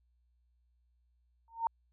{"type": "tone with exponential growth", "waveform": "sine", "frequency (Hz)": 915, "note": "A#5", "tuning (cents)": -32, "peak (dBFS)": -24, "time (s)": [1.48, 1.67], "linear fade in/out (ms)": 1, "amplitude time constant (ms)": 40, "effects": ["added 60 Hz sine -69 dBFS peak until 1.92 s"]}